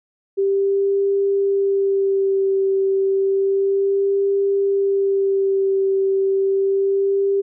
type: tone with vibrato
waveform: sine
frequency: 392 Hz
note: G4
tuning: in tune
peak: -15 dBFS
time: 0.37-7.42 s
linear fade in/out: 20 ms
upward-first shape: sine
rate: 0.31 Hz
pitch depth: 19 cents each way
effects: none